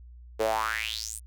sawtooth tone with high-pass filter sweep, 110 Hz, A2, in tune, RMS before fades -30 dBFS, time 0.39-1.2 s, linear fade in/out 20 ms, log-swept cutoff 440 to 10000 Hz, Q 5.9, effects added 60 Hz sine -45 dBFS peak until 1.26 s

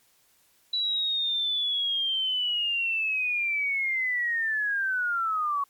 sine linear sweep, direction down, 3951 to 1108.7 Hz, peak -24 dBFS, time 0.73-5.64 s, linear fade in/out 5 ms, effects white hiss -64 dBFS RMS until 5.69 s + MP3 96 kbps

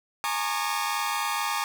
sawtooth tone cluster, 835 / 919 / 1103 / 1211 Hz, G#5 / A#5 / C#6 / D#6, +9 / -25 / -9 / -47 cents, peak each -28 dBFS, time 0.24-1.64 s, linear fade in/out 0 ms, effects none

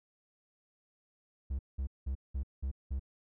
triangle tone bursts, 66.9 Hz, C2, 39 cents sharp, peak -30 dBFS, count 6, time 1.5-2.996 s, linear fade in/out 10 ms, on 91 ms, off 190 ms, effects none

